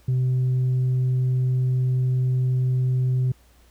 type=tone with tanh clipping; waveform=sine; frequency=127.8 Hz; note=C3; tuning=40 cents flat; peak=-19 dBFS; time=0.08-3.32 s; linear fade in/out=5 ms; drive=1 dB; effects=added 60 Hz sine -54 dBFS peak until 3.7 s + pink hiss -59 dBFS RMS until 3.7 s